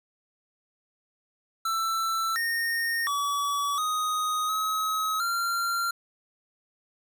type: tone with pitch steps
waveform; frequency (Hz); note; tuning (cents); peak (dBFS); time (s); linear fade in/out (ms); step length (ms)
square; 1333 / 1843 / 1141 / 1249 / 1278 / 1379; E6 / A#6 / C#6 / D#6 / D#6 / F6; +19 / -20 / +50 / +6 / +46 / -22; -26; 1.65-5.91; 5; 710
effects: none